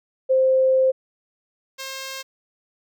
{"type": "tone pair in turn", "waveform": ["sine", "5% pulse"], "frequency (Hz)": [523.3, 533.4], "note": ["C5", "C5"], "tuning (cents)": [0, 33], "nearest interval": "unison", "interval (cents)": 33, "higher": "second", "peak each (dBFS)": [-14, -19], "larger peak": "first", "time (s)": [[0.29, 0.92], [1.78, 2.23]], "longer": "first", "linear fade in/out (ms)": 20, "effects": []}